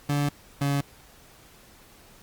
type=tone pair in turn; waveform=30% pulse; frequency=144.3 / 141.25 Hz; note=D3 / C#3; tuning=-30 / +33 cents; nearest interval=unison; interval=37 cents; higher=first; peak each=-20 dBFS; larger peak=neither; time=0.09-0.29 / 0.61-0.81 s; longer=neither; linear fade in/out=5 ms; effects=pink hiss -53 dBFS RMS until 2.22 s + Opus 48 kbps